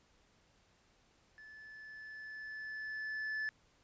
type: tone with level ramp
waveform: triangle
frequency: 1738 Hz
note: A6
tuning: 22 cents flat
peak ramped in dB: -51 to -33 dBFS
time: 1.38-3.49 s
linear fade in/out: 0 ms
effects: pink hiss -70 dBFS RMS until 3.83 s + resampled to 16000 Hz